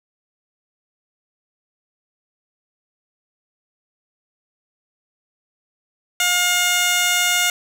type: tone with band-pass filter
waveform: 15% pulse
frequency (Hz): 713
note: F5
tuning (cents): +36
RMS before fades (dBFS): -18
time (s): 6.2-7.5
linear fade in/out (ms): 2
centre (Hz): 6200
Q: 0.54
effects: none